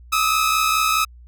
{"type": "tone pair together", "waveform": "sawtooth", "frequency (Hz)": [1226.3, 1291], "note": ["D#6", "E6"], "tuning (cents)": [-26, -37], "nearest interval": "minor second", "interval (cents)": 89, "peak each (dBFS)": [-19, -14], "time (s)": [0.12, 1.05], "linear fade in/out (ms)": 10, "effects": ["added 60 Hz sine -41 dBFS peak until 1.27 s"]}